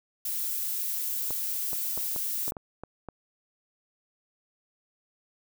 violet noise, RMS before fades -31 dBFS, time 0.25-2.51 s, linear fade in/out 5 ms
clicks, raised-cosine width 1 ms, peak -24 dBFS, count 9, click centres 1.307 / 1.731 / 1.976 / 2.162 / 2.48 / 2.521 / 2.568 / 2.836 / 3.087 s
effects none

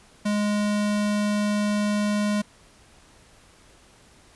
square tone, 207.7 Hz, G#3, in tune, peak -22 dBFS, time 0.25-2.42 s, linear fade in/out 10 ms, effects pink hiss -54 dBFS RMS until 4.35 s + resampled to 24000 Hz

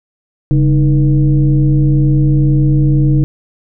sine tone with frequency modulation, 140 Hz, C#3, 18 cents sharp, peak -7 dBFS, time 0.51-3.24 s, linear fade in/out 0 ms, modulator 171 Hz, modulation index 0.8, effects none

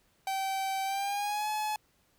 45% pulse tone with pitch glide, 773 to 852.8 Hz, G5 to G#5, -24 to +46 cents, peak -30 dBFS, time 0.27-1.76 s, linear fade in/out 2 ms, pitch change +170 cents, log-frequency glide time 0.84-1.49 s, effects pink hiss -69 dBFS RMS until 2.18 s

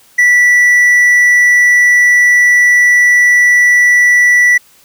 triangle tone, 1960 Hz, B6, 14 cents flat, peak -3 dBFS, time 0.18-4.58 s, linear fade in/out 10 ms, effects white hiss -46 dBFS RMS until 4.84 s

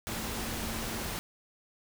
sine tone in noise, 224.8 Hz, A3, 37 cents sharp, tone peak -42 dBFS, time 0.09-1.06 s, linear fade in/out 0 ms, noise pink, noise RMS -36 dBFS, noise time 0.07-1.19 s, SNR -9 dB, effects none

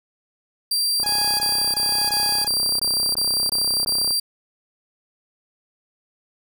sawtooth tone bursts, 4715 Hz, D8, 6 cents sharp, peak -16 dBFS, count 10, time 0.71-4.199 s, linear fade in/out 5 ms, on 330 ms, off 21 ms
click train, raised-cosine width 1 ms, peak -20 dBFS, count 102, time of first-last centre 1-4.108 s, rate 32.5 Hz
sawtooth tone with tremolo, 832 Hz, G#5, 3 cents sharp, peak -22 dBFS, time 1.03-2.48 s, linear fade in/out 10 ms, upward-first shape sine, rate 1.1 Hz, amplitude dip 55%
effects none

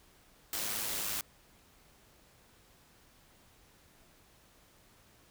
white noise with amplitude modulation, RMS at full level -34 dBFS, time 0.53-1.21 s, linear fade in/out 2 ms, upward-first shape sine, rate 105 Hz, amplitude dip 40%, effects pink hiss -63 dBFS RMS until 5.3 s

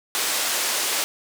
white band-pass noise, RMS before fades -24 dBFS, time 0.15-1.04 s, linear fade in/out 0 ms, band 370 to 9600 Hz, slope 12 dB/octave, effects none

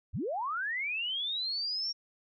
sine linear sweep, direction up, 46.34 to 5588 Hz, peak -31 dBFS, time 0.13-1.93 s, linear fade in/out 20 ms, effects none

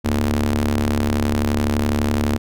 sawtooth ring-modulated tone, 72.1 Hz, D2, 31 cents flat, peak -10 dBFS, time 0.04-2.38 s, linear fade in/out 20 ms, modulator 160 Hz, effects none

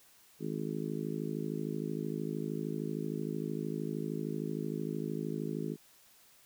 harmonic tone, 53.1 Hz, G#1, 39 cents sharp, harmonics 3 / 4 / 5 / 6 / 7 / 8, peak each -39 / -40 / -41 / -42 / -42 / -43 dBFS, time 0.39-5.77 s, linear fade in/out 50 ms, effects white hiss -62 dBFS RMS until 6.45 s

